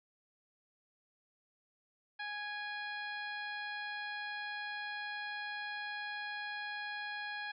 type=harmonic tone with a mistuned harmonic; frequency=830.6 Hz; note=G#5; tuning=in tune; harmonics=1 / 2 / 3 / 4 / 5 / 6; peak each=-45 / -41 / -48 / -51 / -51 / -61 dBFS; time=2.19-7.52 s; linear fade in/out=10 ms; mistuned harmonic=3; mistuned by=-27 cents; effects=none